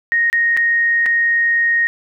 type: tone with dropouts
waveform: sine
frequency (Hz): 1864.7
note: A#6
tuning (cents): 0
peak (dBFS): -12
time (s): 0.12-1.87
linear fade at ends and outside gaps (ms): 0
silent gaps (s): 0.3-0.329 / 0.567-0.573 / 1.059-1.063
effects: none